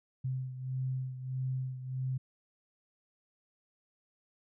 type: beating tone pair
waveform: sine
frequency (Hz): 129.6 / 131.2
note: C3 / C3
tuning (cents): -16 / +5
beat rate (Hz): 1.6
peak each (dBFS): -34 / -40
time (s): 0.24-2.18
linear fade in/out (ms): 10
effects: none